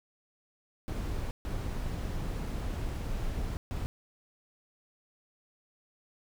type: noise bursts at uneven times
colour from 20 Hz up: brown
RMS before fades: -34 dBFS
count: 3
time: 0.88-1.31 / 1.45-3.57 / 3.71-3.86 s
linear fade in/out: 0 ms
effects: none